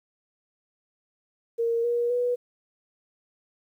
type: tone with pitch steps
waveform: sine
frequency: 463.9 / 476.4 / 489.2 Hz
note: A#4 / A#4 / B4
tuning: -8 / +38 / -16 cents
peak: -22 dBFS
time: 1.58-2.36 s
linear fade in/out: 20 ms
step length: 260 ms
effects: 10-bit